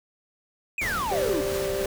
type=exponential sweep; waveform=triangle; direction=down; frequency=2580 to 277.6 Hz; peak=-24 dBFS; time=0.78-1.41 s; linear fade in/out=2 ms
type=noise with tremolo; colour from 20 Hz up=pink; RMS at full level=-32 dBFS; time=0.81-1.86 s; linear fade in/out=5 ms; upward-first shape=triangle; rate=3 Hz; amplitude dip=30%
type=chord; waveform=triangle; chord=G suspended fourth; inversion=none; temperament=equal; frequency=392 / 523.3 / 587.3 Hz; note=G4 / C5 / D5; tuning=0 / 0 / 0 cents; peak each=-26 / -30 / -29 dBFS; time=1.11-1.86 s; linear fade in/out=2 ms
effects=none